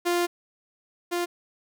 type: tone pair in turn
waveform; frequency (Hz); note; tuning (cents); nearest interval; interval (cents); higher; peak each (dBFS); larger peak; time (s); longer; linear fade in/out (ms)
sawtooth; 349.2 / 349.2; F4 / F4; 0 / 0; unison; 0; neither; -18 / -21; first; 0.05-0.27 / 1.11-1.26; first; 20
effects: none